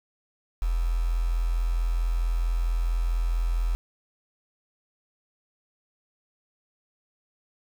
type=tone with quantisation; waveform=sine; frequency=42.25 Hz; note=E1; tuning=43 cents sharp; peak=-22 dBFS; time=0.62-3.75 s; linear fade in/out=0 ms; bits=7; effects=none